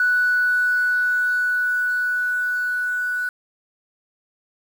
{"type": "tone with level ramp", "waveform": "sine", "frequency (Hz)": 1480, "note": "F#6", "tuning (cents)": 0, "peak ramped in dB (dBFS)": [-14, -21], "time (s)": [0, 3.29], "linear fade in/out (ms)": 2, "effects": ["tanh soft clip ceiling -11 dBFS", "7-bit"]}